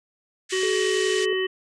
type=band-pass noise; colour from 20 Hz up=white; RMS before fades=-33 dBFS; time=0.49-1.26 s; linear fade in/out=20 ms; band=1600 to 8400 Hz; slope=48 dB/octave
type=harmonic tone; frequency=375.8 Hz; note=F#4; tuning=27 cents sharp; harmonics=1 / 3 / 5 / 7 / 8; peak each=-23 / -38 / -29 / -40 / -31 dBFS; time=0.52-1.47 s; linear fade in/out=10 ms
type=tone; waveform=sine; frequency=427 Hz; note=G#4; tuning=48 cents sharp; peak=-25 dBFS; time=0.63-1.33 s; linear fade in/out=2 ms
effects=none